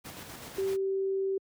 pink noise with tremolo, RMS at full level -43 dBFS, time 0.04-0.77 s, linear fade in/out 20 ms, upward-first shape square, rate 7.9 Hz, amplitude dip 30%
sine tone, 386.9 Hz, G4, 23 cents flat, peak -27 dBFS, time 0.58-1.38 s, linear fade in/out 5 ms
effects high-pass 80 Hz 12 dB/octave

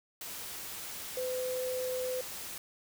sine tone in noise, 508 Hz, B4, 49 cents sharp, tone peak -32 dBFS, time 1.17-2.21 s, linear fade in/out 2 ms, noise white, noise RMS -42 dBFS, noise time 0.21-2.58 s, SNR +7 dB, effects none

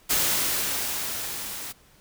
white noise with level ramp, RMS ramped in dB -22 to -36 dBFS, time 0.09-1.73 s, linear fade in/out 20 ms, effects pink hiss -57 dBFS RMS until 2 s

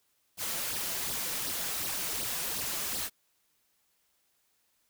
white noise with flanger, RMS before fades -34 dBFS, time 0.37-3.1 s, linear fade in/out 50 ms, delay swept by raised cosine 0.2 to 6.1 ms, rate 2.7 Hz, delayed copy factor +0.7, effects white hiss -73 dBFS RMS until 4.89 s

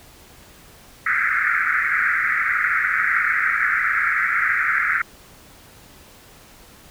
pink band-pass noise, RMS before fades -20 dBFS, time 1.06-5.02 s, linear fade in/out 5 ms, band 1300 to 2200 Hz, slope 96 dB/octave, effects pink hiss -47 dBFS RMS until 6.9 s

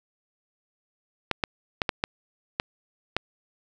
clicks, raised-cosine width 0.3 ms, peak -7 dBFS, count 7, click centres 1.313 / 1.438 / 1.818 / 1.892 / 2.039 / 2.599 / 3.166 s, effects none

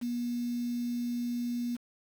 sine tone with quantisation, 240.7 Hz, B3, 44 cents flat, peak -30 dBFS, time 0.01-1.77 s, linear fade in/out 20 ms, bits 8, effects none

